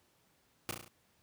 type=noise with echo; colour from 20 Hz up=pink; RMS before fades=-36 dBFS; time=0.69-0.71 s; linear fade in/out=0 ms; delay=34 ms; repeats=5; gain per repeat=-4 dB; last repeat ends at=0.88 s; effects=pink hiss -71 dBFS RMS until 1.22 s + high-pass 80 Hz 12 dB/octave